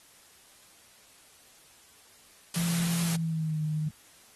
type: noise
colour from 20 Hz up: white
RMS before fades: -34 dBFS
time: 2.54-3.16 s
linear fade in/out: 5 ms
type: tone with pitch glide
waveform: sine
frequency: 170 to 154.1 Hz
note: F3 to D#3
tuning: -46 to -16 cents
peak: -27 dBFS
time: 2.56-3.89 s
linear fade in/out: 10 ms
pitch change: -170 cents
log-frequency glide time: 3-3.6 s
effects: white hiss -57 dBFS RMS until 4.35 s + AAC 32 kbps